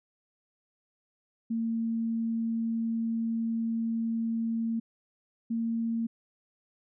sine tone pair in turn, 227.7 / 228.9 Hz, A#3 / A#3, -40 / -31 cents, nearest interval unison, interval 9 cents, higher second, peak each -27 / -27 dBFS, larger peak neither, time 1.5-4.8 / 5.5-6.07 s, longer first, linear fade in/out 10 ms, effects none

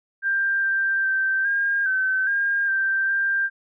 sine tone with pitch steps, 1587 / 1577 / 1559 / 1614 / 1534 / 1612 / 1569 / 1587 Hz, G6 / G6 / G6 / G#6 / G6 / G6 / G6 / G6, +21 / +10 / -10 / -50 / -38 / +48 / +1 / +21 cents, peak -19 dBFS, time 0.22-3.5 s, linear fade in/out 50 ms, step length 410 ms, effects none

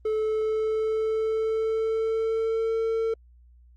triangle tone with pitch glide, 433.9 to 450 Hz, A4 to A4, -24 to +39 cents, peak -21 dBFS, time 0.05-3.14 s, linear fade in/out 5 ms, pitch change +63 cents, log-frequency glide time 0.16-2.73 s, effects added 60 Hz sine -51 dBFS peak until 3.76 s + Opus 32 kbps

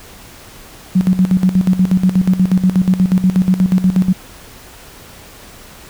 sine tone with tremolo, 185 Hz, F#3, in tune, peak -7 dBFS, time 0.95-4.13 s, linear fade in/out 10 ms, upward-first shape square, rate 8.3 Hz, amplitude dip 75%, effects pink hiss -38 dBFS RMS until 5.89 s

